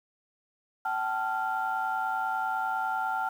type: tone cluster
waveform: sine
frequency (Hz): 763 / 873 / 1387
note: G5 / A5 / F6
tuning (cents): -47 / -14 / -12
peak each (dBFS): -31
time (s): 0.85-3.29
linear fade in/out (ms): 5
effects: tanh soft clip ceiling -19 dBFS + 9-bit